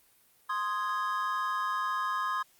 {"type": "chord", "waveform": "triangle", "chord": "Ab major", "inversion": "first", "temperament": "equal", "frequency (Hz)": [1046.5, 1244.5, 1661.2], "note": ["C6", "Eb6", "Ab6"], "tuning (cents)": [0, 0, 0], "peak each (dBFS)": [-30, -31, -35], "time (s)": [0.49, 2.43], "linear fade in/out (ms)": 10, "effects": ["white hiss -64 dBFS RMS until 2.59 s", "Opus 32 kbps"]}